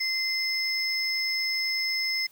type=tone pair together; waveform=triangle; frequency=2072 / 5218 Hz; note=C7 / E8; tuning=-17 / -18 cents; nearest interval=octave + major third; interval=1599 cents; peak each=-26 dBFS; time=0-2.27 s; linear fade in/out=10 ms; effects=tanh soft clip ceiling -18 dBFS + white hiss -58 dBFS RMS until 2.31 s